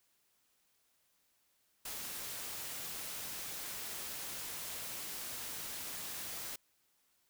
white noise, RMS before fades -43 dBFS, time 1.85-6.56 s, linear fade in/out 5 ms, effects white hiss -75 dBFS RMS until 7.29 s

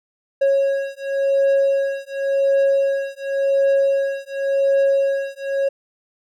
triangle beating tone pair, 549 / 549.91 Hz, C#5 / C#5, -17 / -14 cents, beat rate 0.91 Hz, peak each -17 dBFS, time 0.41-5.69 s, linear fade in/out 10 ms, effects none

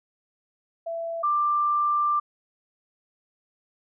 sine tone pair in turn, 667 / 1183.5 Hz, E5 / D6, +20 / +13 cents, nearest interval minor seventh, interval 993 cents, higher second, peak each -28 / -20 dBFS, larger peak second, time 0.86-1.23 / 1.23-2.2 s, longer second, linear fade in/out 10 ms, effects none

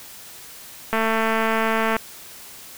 click train, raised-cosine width 0.5 ms, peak -7 dBFS, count 232, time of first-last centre 0.93-1.966 s, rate 223 Hz, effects white hiss -41 dBFS RMS until 2.77 s

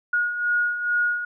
sine beating tone pair, 1441 / 1443.3 Hz, F#6 / F#6, -46 / -43 cents, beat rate 2.3 Hz, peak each -28 / -21 dBFS, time 0.13-1.25 s, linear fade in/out 5 ms, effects none

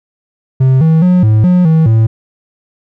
triangle tone with pitch steps, 131.2 / 160.5 / 180.8 / 108.3 / 179.8 / 160.3 / 111.7 Hz, C3 / E3 / F#3 / A2 / F#3 / E3 / A2, +5 / -46 / -40 / -27 / -49 / -48 / +27 cents, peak -3 dBFS, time 0.6-2.07 s, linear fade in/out 10 ms, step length 210 ms, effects none

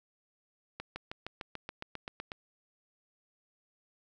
accelerating click train, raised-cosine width 0.3 ms, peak -23 dBFS, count 12, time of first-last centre 0.8-2.318 s, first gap 160 ms, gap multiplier 0.97, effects none

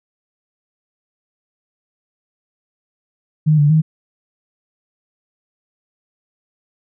sine tone with pitch steps, 154 / 146.3 / 157.2 Hz, D#3 / D3 / D#3, -17 / -6 / +18 cents, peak -9 dBFS, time 3.46-3.82 s, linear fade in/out 20 ms, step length 120 ms, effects none

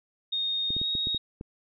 sine tone with pitch glide, 3700 to 3760 Hz, A#7 to A#7, -14 to +14 cents, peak -26 dBFS, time 0.32-1.18 s, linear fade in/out 10 ms, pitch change +28 cents, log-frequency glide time 0.72-0.86 s
clicks, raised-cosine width 3 ms, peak -24 dBFS, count 7, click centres 0.705 / 0.766 / 0.815 / 0.952 / 1.071 / 1.147 / 1.411 s
effects none

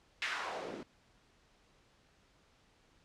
white noise with band-pass filter sweep, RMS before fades -40 dBFS, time 0.22-0.83 s, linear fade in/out 0 ms, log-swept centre 2300 to 230 Hz, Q 2, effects pink hiss -68 dBFS RMS until 3.04 s + low-pass 6000 Hz 12 dB/octave

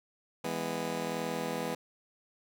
15% pulse chord, E major, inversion none, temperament just, 164.81 / 206 / 247.2 Hz, E3 / G#3 / B3, 0 / -14 / +2 cents, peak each -32 / -32 / -31 dBFS, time 0.44-1.75 s, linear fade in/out 5 ms, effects none

